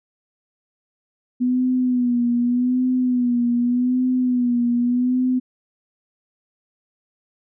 sine tone with vibrato, 246.9 Hz, B3, in tune, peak -16 dBFS, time 1.4-5.4 s, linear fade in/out 20 ms, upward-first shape sine, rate 0.84 Hz, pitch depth 53 cents each way, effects none

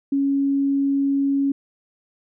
sine tone, 277.2 Hz, C#4, in tune, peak -17 dBFS, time 0.12-1.52 s, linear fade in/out 5 ms, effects none

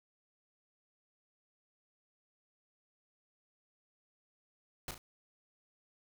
pink noise with echo, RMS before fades -40 dBFS, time 4.88-4.91 s, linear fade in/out 2 ms, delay 35 ms, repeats 2, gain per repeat -7 dB, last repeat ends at 4.98 s, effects none

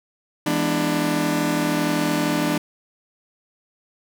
sawtooth chord, E dominant seventh, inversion none, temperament just, 164.81 / 206 / 247.2 / 296.7 Hz, E3 / G#3 / B3 / D4, 0 / -14 / +2 / +18 cents, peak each -22 / -24 / -23 / -18 dBFS, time 0.46-2.58 s, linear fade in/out 5 ms, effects none

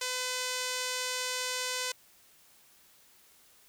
5% pulse tone with low-pass filter, 505 Hz, B4, 39 cents sharp, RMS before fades -34 dBFS, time 0.01-1.92 s, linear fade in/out 5 ms, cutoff 9800 Hz, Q 4.2, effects white hiss -61 dBFS RMS until 3.68 s

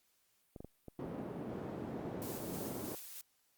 clicks, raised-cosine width 2 ms, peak -34 dBFS, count 5, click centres 0.562 / 0.605 / 0.646 / 0.883 / 1.061 s
white band-pass noise, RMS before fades -43 dBFS, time 0.99-2.95 s, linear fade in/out 2 ms, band 130 to 390 Hz, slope 12 dB/octave
blue noise with tremolo, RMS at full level -47 dBFS, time 2.22-3.21 s, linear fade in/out 0 ms, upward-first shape square, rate 3.2 Hz, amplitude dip 25%
effects white hiss -75 dBFS RMS until 3.57 s + Opus 48 kbps

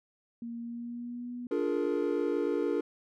sine tone with pitch glide, 234 to 244.2 Hz, A#3 to B3, +7 to -19 cents, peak -36 dBFS, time 0.42-1.47 s, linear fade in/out 2 ms, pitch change +74 cents, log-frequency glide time 0.6-1.32 s
triangle chord, Bb dominant seventh, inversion first, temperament just, 291.4 / 349.6 / 419.5 / 466.2 Hz, D4 / F4 / Ab4 / Bb4, -13 / +2 / +17 / 0 cents, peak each -31 dBFS, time 1.51-2.81 s, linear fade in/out 5 ms
effects none

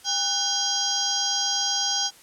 harmonic tone with a mistuned harmonic, 806 Hz, G5, 48 cents sharp, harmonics 1 / 2 / 4 / 5 / 6 / 7 / 8, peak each -32 / -36 / -28 / -36 / -27 / -29 / -30 dBFS, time 0.04-2.11 s, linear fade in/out 50 ms, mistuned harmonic 2, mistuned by -130 cents, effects white hiss -51 dBFS RMS until 2.22 s + low-pass 11000 Hz 12 dB/octave

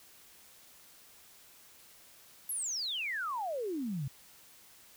sine exponential sweep, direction down, 11840 to 125.3 Hz, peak -33 dBFS, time 2.49-4.08 s, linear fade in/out 5 ms, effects white hiss -58 dBFS RMS until 4.96 s

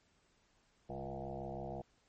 sine tone with frequency modulation, 415.3 Hz, G#4, in tune, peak -40 dBFS, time 0.89-1.82 s, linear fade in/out 10 ms, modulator 66.1 Hz, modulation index 5.3, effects pink hiss -73 dBFS RMS until 2.08 s + MP3 32 kbps

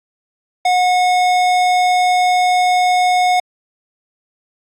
sine tone with tanh clipping, 727 Hz, F#5, 31 cents flat, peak -13 dBFS, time 0.65-3.4 s, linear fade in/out 5 ms, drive 18 dB, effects AAC 64 kbps

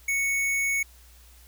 square tone, 2217 Hz, C#7, in tune, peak -24 dBFS, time 0.08-0.83 s, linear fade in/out 5 ms, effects added 60 Hz sine -51 dBFS peak until 1.47 s + white hiss -56 dBFS RMS until 1.47 s

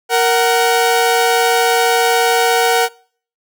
sawtooth tone pair together, 466.2 / 747.6 Hz, A#4 / F#5, 0 / +18 cents, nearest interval minor sixth, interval 818 cents, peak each -10 dBFS, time 0.09-2.89 s, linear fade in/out 50 ms, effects noise-tail reverb RT60 0.5 s tail -24 dB re dry

